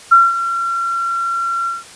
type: tone with ADSR envelope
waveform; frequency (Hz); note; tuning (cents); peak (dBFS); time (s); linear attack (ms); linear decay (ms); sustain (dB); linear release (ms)
sine; 1366; F6; -39; -3; 0.11-1.84; 15; 200; -13; 170
effects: white hiss -38 dBFS RMS until 1.95 s + resampled to 22050 Hz